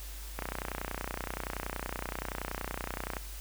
click train, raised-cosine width 0.5 ms, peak -19 dBFS, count 86, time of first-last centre 0.39-3.168 s, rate 30.6 Hz, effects added 50 Hz sine -41 dBFS peak until 3.4 s + white hiss -48 dBFS RMS until 3.4 s

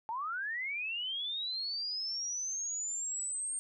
sine linear sweep, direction up, 863 to 8680 Hz, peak -34 dBFS, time 0.09-3.59 s, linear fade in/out 0 ms, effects none

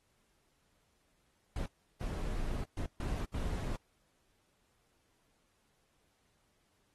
brown noise bursts at uneven times, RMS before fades -36 dBFS, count 5, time 1.56-1.66 / 2.01-2.64 / 2.77-2.86 / 3-3.25 / 3.34-3.76 s, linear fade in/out 2 ms, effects pink hiss -75 dBFS RMS until 6.94 s + AAC 32 kbps

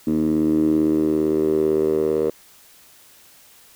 10% pulse tone with band-pass filter sweep, 77.78 Hz, D#2, in tune, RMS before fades -19 dBFS, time 0.07-2.3 s, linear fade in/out 5 ms, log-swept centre 270 to 450 Hz, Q 5.4, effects white hiss -50 dBFS RMS until 3.75 s

